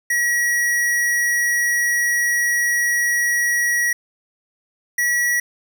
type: tone pair in turn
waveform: square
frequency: 1915 / 1928.3 Hz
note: A#6 / B6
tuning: +46 / -42 cents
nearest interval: unison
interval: 12 cents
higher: second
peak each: -17 dBFS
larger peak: neither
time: 0.1-3.93 / 4.98-5.4 s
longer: first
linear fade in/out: 5 ms
effects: 8-bit